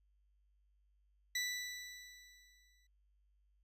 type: tone with exponential decay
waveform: 20% pulse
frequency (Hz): 1975.5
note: B6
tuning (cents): 0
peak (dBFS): -29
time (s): 1.35-2.87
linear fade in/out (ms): 5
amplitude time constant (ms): 330
effects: added 50 Hz sine -70 dBFS peak until 3.63 s + resampled to 32000 Hz